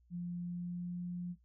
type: tone with pitch glide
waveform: sine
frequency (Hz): 174.9 to 176.63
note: F3 to F3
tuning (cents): +3 to +20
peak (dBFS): -37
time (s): 0.1-1.36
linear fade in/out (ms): 50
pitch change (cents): +17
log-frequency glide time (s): 0.37-1.01
effects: noise-tail reverb RT60 0.1 s tail -17 dB re dry + added 60 Hz sine -65 dBFS peak until 1.44 s